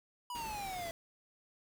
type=exponential sweep; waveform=square; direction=down; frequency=992 to 659.3 Hz; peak=-40 dBFS; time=0.3-0.91 s; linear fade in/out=2 ms
type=noise; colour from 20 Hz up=pink; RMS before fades=-48 dBFS; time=0.35-0.91 s; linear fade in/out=0 ms
effects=none